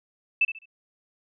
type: tone with echo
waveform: sine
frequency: 2637 Hz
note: E7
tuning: in tune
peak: -17 dBFS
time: 0.41-0.45 s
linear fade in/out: 5 ms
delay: 69 ms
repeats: 3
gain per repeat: -11 dB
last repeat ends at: 0.657 s
effects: none